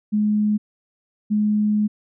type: tone pair in turn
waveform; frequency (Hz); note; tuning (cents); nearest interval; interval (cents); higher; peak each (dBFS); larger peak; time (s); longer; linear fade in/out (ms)
sine; 210.6 / 210.6; G#3 / G#3; +24 / +24; unison; 0; neither; -16; neither; 0.12-0.58 / 1.3-1.88; second; 20
effects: none